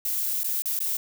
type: noise with dropouts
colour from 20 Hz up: violet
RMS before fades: -27 dBFS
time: 0.05-0.97 s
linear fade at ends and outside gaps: 2 ms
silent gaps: 0.434-0.443 / 0.621-0.657 / 0.791-0.803 s
effects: none